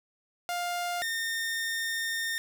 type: tone pair in turn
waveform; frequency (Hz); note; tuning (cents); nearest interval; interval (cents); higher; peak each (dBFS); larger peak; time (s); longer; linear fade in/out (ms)
sawtooth; 703 / 1824.4; F5 / A#6; +11 / -38; octave + perfect fourth; 1651; second; -26; neither; 0.49-1.02 / 1.02-2.38; second; 0
effects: none